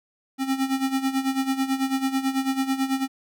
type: tone with tremolo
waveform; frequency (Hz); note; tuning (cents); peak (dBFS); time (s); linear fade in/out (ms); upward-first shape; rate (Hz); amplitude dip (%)
square; 267.1; C4; +36; -20; 0.38-3.08; 50; sine; 9.1; 75
effects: none